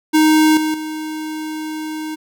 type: tone with level steps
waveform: square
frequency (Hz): 311.1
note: D#4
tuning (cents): 0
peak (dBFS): -10 / -17 / -24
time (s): 0.13-2.16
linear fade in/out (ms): 20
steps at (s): 0.57 / 0.74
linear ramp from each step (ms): 2
effects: none